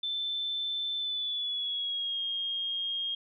sine tone with pitch glide, 3534 to 3241 Hz, A7 to G#7, +7 to -43 cents, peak -30 dBFS, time 0.03-3.15 s, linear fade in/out 5 ms, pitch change -150 cents, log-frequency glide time 0.97-2.21 s, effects none

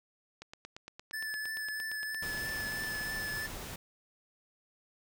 click train, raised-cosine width 0.2 ms, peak -28 dBFS, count 23, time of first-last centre 0.42-2.952 s, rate 8.69 Hz
square tone with vibrato, 1741 Hz, A6, 19 cents flat, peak -36 dBFS, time 1.13-3.47 s, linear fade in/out 10 ms, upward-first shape triangle, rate 3.1 Hz, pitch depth 22 cents each way
pink noise, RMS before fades -43 dBFS, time 2.22-3.76 s, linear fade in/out 5 ms
effects none

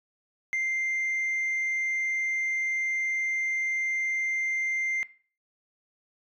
sine tone, 2093 Hz, C7, in tune, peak -23 dBFS, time 0.53-5.03 s, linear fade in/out 0 ms, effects noise-tail reverb RT60 0.4 s tail -19 dB re dry + tanh soft clip ceiling -24 dBFS

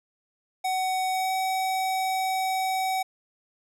square tone with pitch glide, 750 to 757 Hz, F#5 to F#5, +23 to +39 cents, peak -25 dBFS, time 0.64-3.03 s, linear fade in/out 10 ms, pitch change +16 cents, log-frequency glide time 1.13-1.32 s, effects none

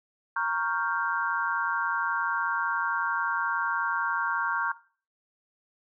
sine chord, G half-diminished seventh, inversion first, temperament equal, 932.3 / 1108.7 / 1396.9 / 1568 Hz, Bb5 / Db6 / F6 / G6, 0 / 0 / 0 / 0 cents, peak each -31 dBFS, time 0.36-4.72 s, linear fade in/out 5 ms, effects noise-tail reverb RT60 0.4 s tail -17 dB re dry

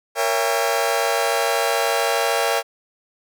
sawtooth chord, A# diminished seventh, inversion none, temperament just, 466.2 / 559.4 / 671.3 / 805.5 Hz, A#4 / C#5 / E5 / G5, 0 / +16 / +31 / +47 cents, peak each -20 dBFS, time 0.15-2.63 s, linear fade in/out 50 ms, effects none

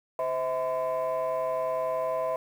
sine tone cluster, 516 / 647 / 1017 Hz, C5 / E5 / C6, -24 / -32 / -50 cents, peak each -30 / -27 / -31 dBFS, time 0.19-2.36 s, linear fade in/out 2 ms, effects tanh soft clip ceiling -22 dBFS + 9-bit

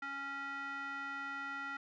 square tone with band-pass filter, 277.2 Hz, C#4, in tune, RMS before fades -42 dBFS, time 0.02-1.77 s, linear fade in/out 5 ms, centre 1600 Hz, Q 8.2, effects resampled to 16000 Hz

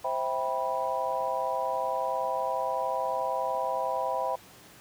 sine chord, C major seventh, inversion none, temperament just, 523.3 / 654.1 / 784.9 / 981.1 Hz, C5 / E5 / G5 / B5, 0 / -14 / +2 / -12 cents, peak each -33 / -33 / -33 / -31 dBFS, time 0.04-4.36 s, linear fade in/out 10 ms, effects pink hiss -52 dBFS RMS until 4.8 s + high-pass 100 Hz 12 dB/octave

